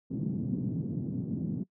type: band-pass noise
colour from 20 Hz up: white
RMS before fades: -33 dBFS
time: 0.1-1.64 s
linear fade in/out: 10 ms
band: 130 to 230 Hz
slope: 24 dB/octave
effects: noise-tail reverb RT60 0.1 s tail -22 dB re dry